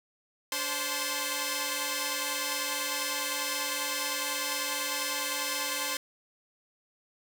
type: tone cluster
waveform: 5% pulse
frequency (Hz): 287.5 / 525 / 867 / 1040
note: D4 / C5 / A5 / C6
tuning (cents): -37 / +6 / -26 / -11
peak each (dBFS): -27 / -22 / -27 / -22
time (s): 0.52-5.97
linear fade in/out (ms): 2
effects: none